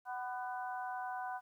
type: harmonic tone with a mistuned harmonic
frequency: 249.4 Hz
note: B3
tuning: 17 cents sharp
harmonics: 3 / 4 / 5 / 6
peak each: -40 / -44 / -54 / -46 dBFS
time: 0.05-1.41 s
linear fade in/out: 50 ms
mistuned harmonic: 5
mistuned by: -51 cents
effects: 12-bit